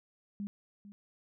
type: tone with echo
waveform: sine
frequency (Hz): 202.7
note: G#3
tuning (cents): -42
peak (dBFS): -35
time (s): 0.4-0.47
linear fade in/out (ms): 0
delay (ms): 450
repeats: 1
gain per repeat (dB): -13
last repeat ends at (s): 0.92
effects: none

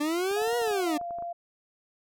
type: linear two-way sweep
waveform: 40% pulse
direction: up then down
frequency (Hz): 288.9 to 484.9 to 288.9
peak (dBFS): -25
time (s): 0-0.98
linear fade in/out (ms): 10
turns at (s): 0.57
type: clicks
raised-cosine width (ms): 1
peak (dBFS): -32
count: 11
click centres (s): 0.313 / 0.419 / 0.476 / 0.529 / 0.617 / 0.676 / 0.711 / 1.013 / 1.108 / 1.186 / 1.224
type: tone with pitch glide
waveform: sine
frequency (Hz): 715 to 689.8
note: F5 to F5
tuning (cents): +41 to -22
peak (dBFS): -32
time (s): 0.36-1.33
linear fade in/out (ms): 10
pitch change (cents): -63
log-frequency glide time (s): 0.86-1.07
effects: none

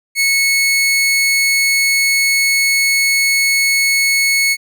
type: tone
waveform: sawtooth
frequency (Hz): 2200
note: C#7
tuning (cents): -14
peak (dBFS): -8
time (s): 0.15-4.57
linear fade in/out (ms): 50
effects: none

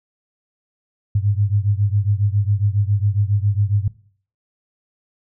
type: beating tone pair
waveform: sine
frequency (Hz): 99.5 / 106.8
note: G2 / G#2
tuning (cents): +26 / +49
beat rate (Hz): 7.3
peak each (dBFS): -17 / -19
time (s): 1.15-3.88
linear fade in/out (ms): 5
effects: noise-tail reverb RT60 0.5 s tail -19 dB re dry

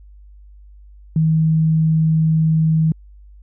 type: tone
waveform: sine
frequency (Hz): 159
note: D#3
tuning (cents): +38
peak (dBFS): -12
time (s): 1.16-2.92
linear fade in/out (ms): 2
effects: added 50 Hz sine -40 dBFS peak until 3.42 s

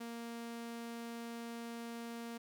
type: tone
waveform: sawtooth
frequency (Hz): 233.1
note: A#3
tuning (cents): 0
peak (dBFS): -39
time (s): 0-2.38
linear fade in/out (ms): 10
effects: none

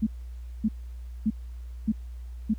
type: tone bursts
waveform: sine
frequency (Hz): 217.4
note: A3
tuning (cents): -21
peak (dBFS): -20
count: 5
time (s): 0.02-2.54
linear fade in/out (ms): 10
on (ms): 48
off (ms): 570
effects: added 60 Hz sine -36 dBFS peak until 2.58 s + pink hiss -63 dBFS RMS until 2.58 s

